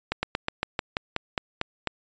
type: slowing click train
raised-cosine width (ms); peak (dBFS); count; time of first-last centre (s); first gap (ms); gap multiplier
0.3; -9; 11; 0.12-1.873; 110; 1.1
effects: resampled to 16000 Hz